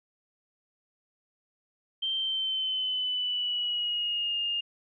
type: tone with pitch glide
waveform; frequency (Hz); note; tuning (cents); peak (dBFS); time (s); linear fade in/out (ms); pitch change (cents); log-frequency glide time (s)
sine; 3137 to 2827; G7 to F7; +1 to +20; -27; 2.02-4.61; 10; -181; 2.15-4.38
effects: none